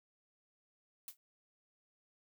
blue noise with exponential decay, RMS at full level -42 dBFS, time 1.08-1.17 s, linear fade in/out 1 ms, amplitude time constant 19 ms, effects none

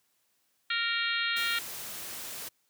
harmonic tone, 464.5 Hz, A#4, 6 cents flat, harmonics 3 / 4 / 5 / 6 / 7 / 8 / 9, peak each -33 / -34 / -35 / -36 / -36 / -37 / -38 dBFS, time 0.7-1.59 s, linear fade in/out 5 ms
white noise, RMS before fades -40 dBFS, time 1.36-2.49 s, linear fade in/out 10 ms
effects white hiss -73 dBFS RMS until 2.69 s + high-pass 80 Hz 12 dB/octave

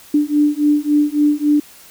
sine beating tone pair, 293.7 / 297.3 Hz, D4 / D4, 0 / +21 cents, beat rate 3.6 Hz, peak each -15 dBFS, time 0.14-1.6 s, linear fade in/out 5 ms, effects white hiss -43 dBFS RMS until 1.9 s

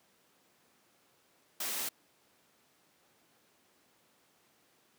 white noise, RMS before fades -36 dBFS, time 1.6-1.89 s, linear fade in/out 5 ms, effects pink hiss -68 dBFS RMS until 4.98 s + high-pass 200 Hz 12 dB/octave

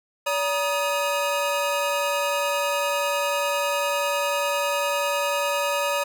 square tone cluster, 572 / 950 / 1243 / 2508 Hz, D5 / A#5 / D#6 / D#7, -46 / +33 / -2 / +13 cents, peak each -26 / -29 / -30 / -31 dBFS, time 0.26-6.04 s, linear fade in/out 10 ms, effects none

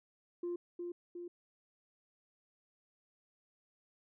sine tone with echo, 349.2 Hz, F4, in tune, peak -34 dBFS, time 0.43-0.56 s, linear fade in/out 5 ms, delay 360 ms, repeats 2, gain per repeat -4 dB, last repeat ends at 1.28 s, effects tanh soft clip ceiling -33 dBFS

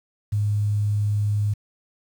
sine tone with quantisation, 103.8 Hz, G#2, in tune, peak -19 dBFS, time 0.32-1.54 s, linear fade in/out 10 ms, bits 8, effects none

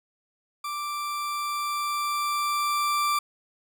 40% pulse tone with level ramp, 1174.7 Hz, D6, in tune, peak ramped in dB -29 to -21 dBFS, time 0.64-3.19 s, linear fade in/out 5 ms, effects none

